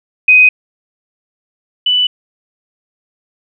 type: tone pair in turn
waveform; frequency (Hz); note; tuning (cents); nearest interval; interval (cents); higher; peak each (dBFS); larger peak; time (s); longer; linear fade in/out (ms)
sine; 2506 / 2980; D#7 / F#7; +12 / +12; minor third; 300; second; -3 / -9; first; 0.28-0.49 / 1.86-2.07; neither; 5
effects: none